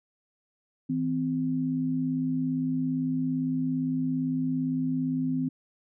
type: tone pair together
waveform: sine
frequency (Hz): 160.77 / 258.4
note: E3 / C4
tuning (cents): -43 / -21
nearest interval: minor sixth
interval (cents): 822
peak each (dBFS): -31 / -26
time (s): 0.89-5.49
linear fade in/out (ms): 10
effects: none